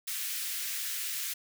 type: high-pass noise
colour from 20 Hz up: white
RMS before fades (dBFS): -35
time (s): 0.07-1.34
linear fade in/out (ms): 10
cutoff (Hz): 1600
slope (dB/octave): 24
effects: none